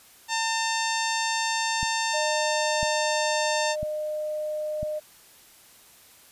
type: harmonic tone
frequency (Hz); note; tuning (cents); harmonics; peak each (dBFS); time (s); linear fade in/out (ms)
900; A5; +39; 1 / 2 / 3 / 4 / 5 / 6 / 7 / 8 / 9; -28 / -31 / -33 / -34 / -35 / -36 / -36 / -37 / -38; 0.28-3.76; 50
type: click train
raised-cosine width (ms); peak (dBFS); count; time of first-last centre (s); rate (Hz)
5; -21; 4; 1.83-4.83; 1
type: tone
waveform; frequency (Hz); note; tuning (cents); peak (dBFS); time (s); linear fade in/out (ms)
sine; 610; D#5; -34; -27; 2.13-5; 20
effects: white hiss -53 dBFS RMS until 6.31 s + resampled to 32000 Hz

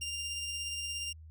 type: tone with tremolo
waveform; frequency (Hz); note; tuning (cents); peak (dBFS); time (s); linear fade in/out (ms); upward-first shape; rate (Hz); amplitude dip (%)
20% pulse; 2794; F7; 0; -30; 0.01-1.13; 10; sine; 17; 25
effects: added 79 Hz sine -48 dBFS peak until 1.3 s

